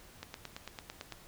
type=click train; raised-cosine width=0.2 ms; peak=-24 dBFS; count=9; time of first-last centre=0.23-1.123 s; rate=8.96 Hz; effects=pink hiss -56 dBFS RMS until 1.27 s